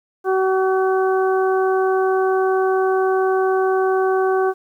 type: harmonic tone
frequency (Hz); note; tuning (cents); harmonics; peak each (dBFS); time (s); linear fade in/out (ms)
378.7; F#4; +40; 1 / 2 / 3 / 4; -16 / -22 / -26 / -28; 0.24-4.54; 50
effects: 9-bit